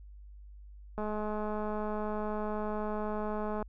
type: click train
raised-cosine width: 1 ms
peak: -23 dBFS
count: 562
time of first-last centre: 0.98-3.626 s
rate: 212 Hz
effects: added 50 Hz sine -47 dBFS peak until 3.68 s